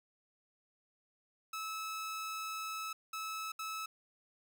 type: tone bursts at uneven times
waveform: sawtooth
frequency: 1300 Hz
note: E6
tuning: 24 cents flat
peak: -35 dBFS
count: 3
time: 1.53-2.93 / 3.13-3.52 / 3.59-3.86 s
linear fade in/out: 5 ms
effects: none